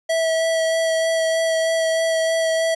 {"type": "tone with vibrato", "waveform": "square", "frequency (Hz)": 651, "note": "E5", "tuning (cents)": -22, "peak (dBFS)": -18, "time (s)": [0.09, 2.75], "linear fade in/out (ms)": 10, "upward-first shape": "sine", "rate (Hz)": 3.2, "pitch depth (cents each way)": 11, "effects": ["resampled to 24000 Hz"]}